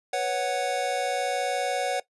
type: chord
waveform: square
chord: B suspended second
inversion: none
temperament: equal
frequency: 493.9 / 554.4 / 740 Hz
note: B4 / C#5 / F#5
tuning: 0 / 0 / 0 cents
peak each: -33 / -30 / -28 dBFS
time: 0.13-2 s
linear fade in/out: 5 ms
effects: noise-tail reverb RT60 0.1 s tail -18 dB re dry + resampled to 24000 Hz